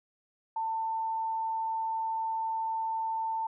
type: tone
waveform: sine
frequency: 894 Hz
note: A5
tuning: 27 cents sharp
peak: -29 dBFS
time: 0.56-3.47 s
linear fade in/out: 5 ms
effects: none